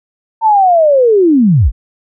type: linear sweep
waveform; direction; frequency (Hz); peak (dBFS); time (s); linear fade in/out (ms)
sine; down; 910 to 34.54; -5; 0.41-1.72; 50
effects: none